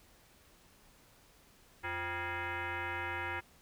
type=tone with frequency modulation; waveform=sine; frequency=349.3 Hz; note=F4; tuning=in tune; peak=-35 dBFS; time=1.83-3.41 s; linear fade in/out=20 ms; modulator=436 Hz; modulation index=4.7; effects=pink hiss -63 dBFS RMS until 3.61 s